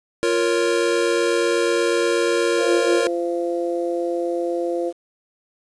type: chord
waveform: square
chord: Bb minor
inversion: second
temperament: equal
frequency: 349.2 / 466.2 / 554.4 Hz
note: F4 / Bb4 / Db5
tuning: 0 / 0 / 0 cents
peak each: -22 / -21 / -25 dBFS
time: 0.23-3.07 s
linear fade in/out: 0 ms
type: harmonic tone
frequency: 172 Hz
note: F3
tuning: 26 cents flat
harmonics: 2 / 3 / 4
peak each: -23 / -24 / -30 dBFS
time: 2.57-4.93 s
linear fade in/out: 50 ms
effects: resampled to 22050 Hz + 8-bit